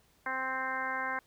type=harmonic tone; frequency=261.6 Hz; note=C4; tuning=in tune; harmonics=1 / 2 / 3 / 4 / 5 / 6 / 7 / 8; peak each=-47 / -44 / -40 / -37 / -44 / -36 / -41 / -42 dBFS; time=0.26-1.19 s; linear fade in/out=2 ms; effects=pink hiss -67 dBFS RMS until 1.26 s